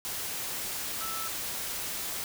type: tone in noise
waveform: sine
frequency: 1318.5 Hz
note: E6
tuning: in tune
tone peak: -37 dBFS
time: 1.01-1.28 s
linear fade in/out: 0 ms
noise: white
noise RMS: -35 dBFS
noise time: 0.05-2.24 s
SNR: -5 dB
effects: none